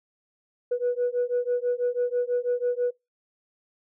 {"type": "beating tone pair", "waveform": "sine", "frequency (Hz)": [486.2, 492.3], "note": ["B4", "B4"], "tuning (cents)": [-27, -6], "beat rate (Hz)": 6.1, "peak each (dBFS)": [-25, -25], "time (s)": [0.71, 2.91], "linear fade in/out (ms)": 10, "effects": ["noise-tail reverb RT60 0.2 s tail -23 dB re dry", "tanh soft clip ceiling -18 dBFS"]}